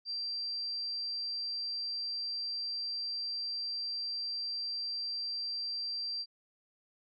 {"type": "tone", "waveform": "sine", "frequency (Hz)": 4710, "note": "D8", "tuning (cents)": 4, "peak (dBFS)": -34, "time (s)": [0.05, 6.26], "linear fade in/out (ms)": 50, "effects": []}